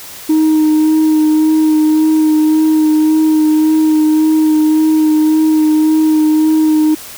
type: tone with vibrato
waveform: sine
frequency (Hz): 311.1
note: D#4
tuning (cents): 0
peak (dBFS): -5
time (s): 0.29-6.95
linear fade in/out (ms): 10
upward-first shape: sine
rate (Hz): 1.8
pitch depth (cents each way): 16
effects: tanh soft clip ceiling -6 dBFS + white hiss -31 dBFS RMS until 7.17 s